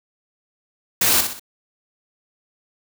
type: noise with echo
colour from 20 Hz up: white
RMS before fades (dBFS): -17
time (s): 1.01-1.21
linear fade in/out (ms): 5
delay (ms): 62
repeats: 3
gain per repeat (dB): -7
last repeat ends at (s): 1.396
effects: none